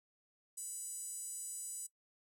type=tone with high-pass filter; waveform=5% pulse; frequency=987.8 Hz; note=B5; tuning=in tune; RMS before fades=-44 dBFS; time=0.57-1.87 s; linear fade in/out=10 ms; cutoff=8200 Hz; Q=6.4; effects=noise-tail reverb RT60 0.1 s tail -21 dB re dry